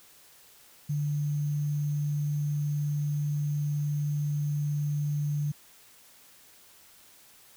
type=tone with sample-and-hold; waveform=sine; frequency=146.83 Hz; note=D3; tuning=in tune; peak=-26 dBFS; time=0.89-5.52 s; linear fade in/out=10 ms; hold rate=6300 Hz; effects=white hiss -56 dBFS RMS until 7.56 s